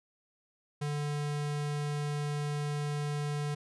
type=tone; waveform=square; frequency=146.83 Hz; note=D3; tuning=in tune; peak=-32 dBFS; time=0.81-3.55 s; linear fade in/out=10 ms; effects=resampled to 24000 Hz